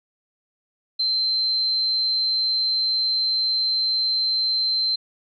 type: tone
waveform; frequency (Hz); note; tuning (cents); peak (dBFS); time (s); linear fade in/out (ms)
sine; 4109; C8; -32; -19; 0.99-4.96; 10
effects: none